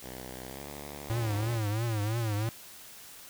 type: tone with pitch glide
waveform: 5% pulse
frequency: 63.7 to 72.33 Hz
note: C2 to D2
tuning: -46 to -26 cents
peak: -30 dBFS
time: 0.01-1.6 s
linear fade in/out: 50 ms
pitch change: +220 cents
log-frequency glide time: 0.46-0.66 s
type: tone with vibrato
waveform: square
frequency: 110 Hz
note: A2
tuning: in tune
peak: -29 dBFS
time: 1.1-2.49 s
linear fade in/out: 0 ms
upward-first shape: triangle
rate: 3 Hz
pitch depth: 150 cents each way
effects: white hiss -49 dBFS RMS until 3.29 s